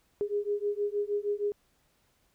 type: beating tone pair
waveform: sine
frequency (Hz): 407.9 / 414.3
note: G#4 / G#4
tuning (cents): -31 / -4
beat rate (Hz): 6.4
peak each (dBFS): -31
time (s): 0.21-1.52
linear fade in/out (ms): 0
effects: pink hiss -70 dBFS RMS until 2.34 s